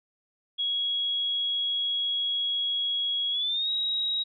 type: tone with pitch glide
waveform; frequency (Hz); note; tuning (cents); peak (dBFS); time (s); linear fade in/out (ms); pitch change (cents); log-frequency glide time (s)
sine; 3322 to 3816; G#7 to A#7; 0 to +40; -25; 0.58-4.24; 20; +240; 3.31-3.7
effects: none